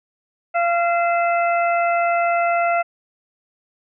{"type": "harmonic tone with a mistuned harmonic", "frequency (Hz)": 687, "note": "F5", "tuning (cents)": -29, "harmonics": [1, 2, 3, 4], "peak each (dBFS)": [-17, -23, -27, -29], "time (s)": [0.54, 2.83], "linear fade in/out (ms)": 20, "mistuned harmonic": 4, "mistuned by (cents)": -84, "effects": []}